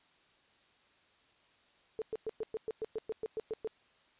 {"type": "tone bursts", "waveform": "sine", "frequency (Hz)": 440, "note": "A4", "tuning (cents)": 0, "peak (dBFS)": -33, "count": 13, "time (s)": [1.99, 3.674], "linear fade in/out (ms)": 0, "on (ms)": 28, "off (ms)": 110, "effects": ["white hiss -67 dBFS RMS until 4.19 s", "resampled to 8000 Hz"]}